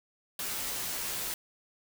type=noise with comb filter; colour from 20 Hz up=white; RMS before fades=-35 dBFS; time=0.39-1.34 s; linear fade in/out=2 ms; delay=13 ms; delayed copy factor=-0.7; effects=none